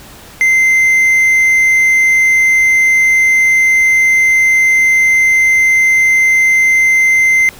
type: tone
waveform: triangle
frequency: 2077 Hz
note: C7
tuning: 13 cents flat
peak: -5 dBFS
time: 0.41-7.49 s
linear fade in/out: 0 ms
effects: pink hiss -36 dBFS RMS until 7.59 s